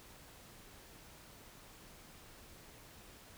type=silence; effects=pink hiss -57 dBFS RMS until 3.37 s